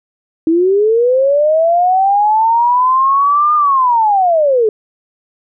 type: linear two-way sweep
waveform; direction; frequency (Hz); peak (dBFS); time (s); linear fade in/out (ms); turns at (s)
sine; up then down; 316.1 to 1220 to 415.2; -8; 0.47-4.69; 2; 3.55
effects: none